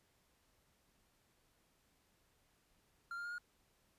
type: tone with pitch steps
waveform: triangle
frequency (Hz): 1387 / 1402.3 / 1417.8 / 1433.4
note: F6 / F6 / F6 / F6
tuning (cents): -12 / +7 / +26 / +45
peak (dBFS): -40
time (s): 3.11-3.382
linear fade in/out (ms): 2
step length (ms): 68
effects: pink hiss -75 dBFS RMS until 3.98 s + resampled to 32000 Hz